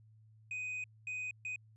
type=tone bursts at uneven times; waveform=triangle; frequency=2500 Hz; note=D#7; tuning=8 cents sharp; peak=-36 dBFS; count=3; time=0.51-0.84 / 1.07-1.31 / 1.45-1.56 s; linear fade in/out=2 ms; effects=added 109 Hz sine -59 dBFS peak until 1.76 s + resampled to 24000 Hz